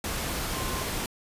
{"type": "tone in noise", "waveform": "sine", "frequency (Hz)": 1050, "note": "C6", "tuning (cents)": 6, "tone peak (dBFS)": -37, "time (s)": [0.53, 0.83], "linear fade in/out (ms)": 2, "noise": "pink", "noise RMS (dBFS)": -31, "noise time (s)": [0.04, 1.06], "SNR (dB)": -9, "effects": ["resampled to 32000 Hz"]}